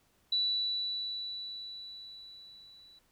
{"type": "tone with level ramp", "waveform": "sine", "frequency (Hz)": 3951, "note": "B7", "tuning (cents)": 0, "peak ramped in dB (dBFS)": [-26, -55], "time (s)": [0.32, 2.99], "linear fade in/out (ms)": 5, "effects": ["pink hiss -70 dBFS RMS until 3.11 s"]}